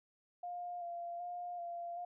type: tone with vibrato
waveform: sine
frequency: 698.5 Hz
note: F5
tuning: in tune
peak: -40 dBFS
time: 0.43-2.05 s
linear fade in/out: 5 ms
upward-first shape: square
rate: 1.3 Hz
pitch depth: 21 cents each way
effects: none